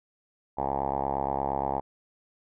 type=tone with low-pass filter; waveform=5% pulse; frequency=68.6 Hz; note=C#2; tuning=17 cents flat; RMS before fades=-29 dBFS; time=0.57-1.81 s; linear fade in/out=20 ms; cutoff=850 Hz; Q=6; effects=none